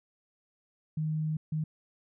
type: tone bursts at uneven times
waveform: sine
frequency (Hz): 155.56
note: D#3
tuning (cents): 0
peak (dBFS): -28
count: 2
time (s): 0.97-1.37 / 1.52-1.64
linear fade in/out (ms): 5
effects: none